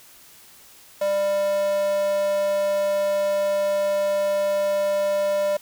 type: tone with high-pass filter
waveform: square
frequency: 198.3 Hz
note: G3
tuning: 20 cents sharp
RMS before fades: -22 dBFS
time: 1.01-5.57 s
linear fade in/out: 5 ms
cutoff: 600 Hz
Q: 5.7
effects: white hiss -49 dBFS RMS until 5.61 s